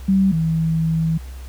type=tone pair in turn; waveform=sine; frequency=192.6 / 161.77 Hz; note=G3 / E3; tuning=-30 / -32 cents; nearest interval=minor third; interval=302 cents; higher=first; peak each=-12 / -16 dBFS; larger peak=first; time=0.08-0.32 / 0.32-1.18 s; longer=second; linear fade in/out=10 ms; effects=added 64 Hz sine -31 dBFS peak until 1.48 s + pink hiss -46 dBFS RMS until 1.48 s